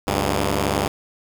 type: tone pair together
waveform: 5% pulse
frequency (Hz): 72 / 98.84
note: D2 / G2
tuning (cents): -34 / +15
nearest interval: perfect fourth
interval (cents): 549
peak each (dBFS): -11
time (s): 0.07-0.88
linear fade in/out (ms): 5
effects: 7-bit